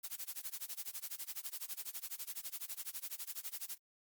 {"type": "noise with tremolo", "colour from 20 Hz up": "blue", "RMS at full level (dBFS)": -41, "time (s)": [0.03, 3.78], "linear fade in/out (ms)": 20, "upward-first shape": "sine", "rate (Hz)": 12, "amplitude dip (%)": 95, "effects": ["Opus 48 kbps"]}